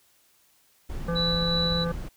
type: noise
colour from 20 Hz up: brown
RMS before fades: -34 dBFS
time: 0.89-2.09 s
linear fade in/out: 10 ms
type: harmonic tone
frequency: 169.3 Hz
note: E3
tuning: 46 cents sharp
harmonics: 1 / 3 / 5 / 7 / 9 / 10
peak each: -27 / -30 / -43 / -36 / -40 / -48 dBFS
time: 1.08-1.92 s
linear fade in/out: 5 ms
type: tone with tremolo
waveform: sine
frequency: 3951 Hz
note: B7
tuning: in tune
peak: -24 dBFS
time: 1.15-1.85 s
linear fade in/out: 20 ms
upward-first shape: sine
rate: 2.8 Hz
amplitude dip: 30%
effects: white hiss -63 dBFS RMS until 2.16 s